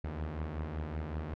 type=beating tone pair; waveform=sawtooth; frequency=73.1 / 78.4 Hz; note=D2 / D#2; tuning=-7 / +14 cents; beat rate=5.3 Hz; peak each=-37 / -33 dBFS; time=0.04-1.34 s; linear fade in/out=0 ms; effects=low-pass 2000 Hz 12 dB/octave